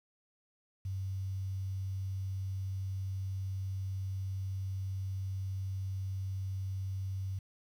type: tone with quantisation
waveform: sine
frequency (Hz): 95.8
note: G2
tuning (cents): -39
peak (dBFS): -34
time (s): 0.85-7.39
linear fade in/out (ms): 5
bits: 10
effects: none